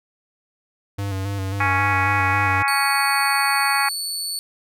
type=tone with vibrato; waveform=square; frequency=97.8 Hz; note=G2; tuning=4 cents flat; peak=-24 dBFS; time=0.98-2.63 s; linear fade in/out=10 ms; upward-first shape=square; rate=3.7 Hz; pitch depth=36 cents each way
type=harmonic tone; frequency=277.5 Hz; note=C#4; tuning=2 cents sharp; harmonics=3 / 4 / 5 / 6 / 7 / 8 / 9; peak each=-23 / -24 / -25 / -26 / -26 / -27 / -28 dBFS; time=1.6-3.89 s; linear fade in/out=5 ms
type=tone; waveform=25% pulse; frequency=4457 Hz; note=C#8; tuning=9 cents sharp; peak=-20 dBFS; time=2.68-4.39 s; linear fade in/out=0 ms
effects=none